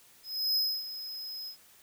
square tone with ADSR envelope, 5090 Hz, D#8, 39 cents sharp, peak -25 dBFS, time 0.23-1.57 s, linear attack 330 ms, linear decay 270 ms, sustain -13 dB, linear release 97 ms, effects white hiss -59 dBFS RMS until 1.82 s

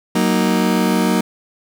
35% pulse chord, D# minor, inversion first, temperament just, 186.68 / 233.3 / 311.1 Hz, F#3 / A#3 / D#4, +16 / +2 / 0 cents, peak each -16 / -16 / -19 dBFS, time 0.15-1.21 s, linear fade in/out 5 ms, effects none

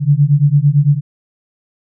sine beating tone pair, 140.1 / 149 Hz, C#3 / D3, +19 / +25 cents, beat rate 8.9 Hz, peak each -11 dBFS, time 0-1.01 s, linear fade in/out 50 ms, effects none

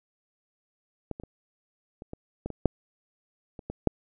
clicks, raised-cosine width 2 ms, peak -19 / -25 / -28 / -28 / -24 / -19 / -22 / -6 / -27 / -20 / -7 dBFS, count 11, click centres 1.113 / 1.199 / 1.236 / 2.021 / 2.134 / 2.46 / 2.503 / 2.657 / 3.592 / 3.7 / 3.873 s, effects none

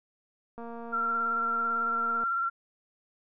click train, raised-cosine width 1 ms, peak -29 dBFS, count 387, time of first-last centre 0.58-2.237 s, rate 233 Hz
sine tone with vibrato, 1366 Hz, F6, 39 cents flat, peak -26 dBFS, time 0.92-2.5 s, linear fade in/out 20 ms, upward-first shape sine, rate 18 Hz, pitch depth 28 cents each way
effects none

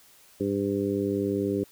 harmonic tone, 100 Hz, G2, 35 cents sharp, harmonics 1 / 2 / 3 / 4 / 5, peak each -35 / -31 / -29 / -28 / -34 dBFS, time 0.4-1.64 s, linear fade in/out 5 ms, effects white hiss -56 dBFS RMS until 1.71 s

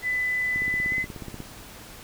sine tone with pitch glide, 2000 to 2030 Hz, B6 to B6, +21 to +47 cents, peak -23 dBFS, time 0.02-1.06 s, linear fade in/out 50 ms, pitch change +26 cents, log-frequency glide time 0.89-0.94 s
click train, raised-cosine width 3 ms, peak -23 dBFS, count 15, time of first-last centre 0.56-1.403 s, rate 16.6 Hz
effects pink hiss -44 dBFS RMS until 2.03 s

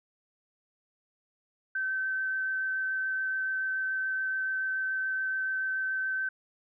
sine tone with vibrato, 1540 Hz, G6, 31 cents flat, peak -28 dBFS, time 1.75-6.29 s, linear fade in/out 5 ms, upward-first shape triangle, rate 7 Hz, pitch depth 11 cents each way, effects none

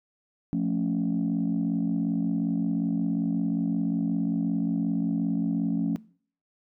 sine chord, F augmented, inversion none, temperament equal, 174.61 / 220 / 277.2 Hz, F3 / A3 / C#4, 0 / 0 / 0 cents, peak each -27 / -28 / -27 dBFS, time 0.53-5.96 s, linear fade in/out 0 ms, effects noise-tail reverb RT60 0.5 s tail -22 dB re dry + tanh soft clip ceiling -18 dBFS

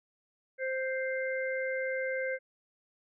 harmonic tone, 523.3 Hz, C5, in tune, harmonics 1 / 3 / 4, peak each -32 / -37 / -38 dBFS, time 0.58-2.39 s, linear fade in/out 50 ms, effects none

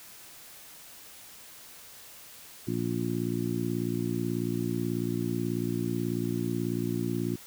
harmonic tone, 58.27 Hz, A#1, in tune, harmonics 2 / 3 / 4 / 5 / 6, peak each -34 / -34 / -34 / -34 / -34 dBFS, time 2.67-7.36 s, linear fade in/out 10 ms, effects white hiss -49 dBFS RMS until 7.46 s

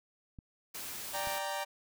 clicks, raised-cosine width 5 ms, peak -35 dBFS, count 2, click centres 0.388 / 1.273 s
white noise, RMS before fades -42 dBFS, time 0.74-1.39 s, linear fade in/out 10 ms
sawtooth chord, G minor, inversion second, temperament equal, 587.3 / 784 / 932.3 Hz, D5 / G5 / Bb5, 0 / 0 / 0 cents, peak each -35 dBFS, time 1.13-1.65 s, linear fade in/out 20 ms
effects none

